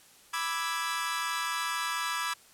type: chord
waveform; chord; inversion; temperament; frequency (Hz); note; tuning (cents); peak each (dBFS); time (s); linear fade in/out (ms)
sawtooth; E dominant seventh; second; equal; 987.8 / 1174.7 / 1318.5 / 1661.2; B5 / D6 / E6 / G#6; 0 / 0 / 0 / 0; -32; 0.33-2.34; 10
effects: white hiss -57 dBFS RMS until 2.53 s + low-pass 12000 Hz 12 dB/octave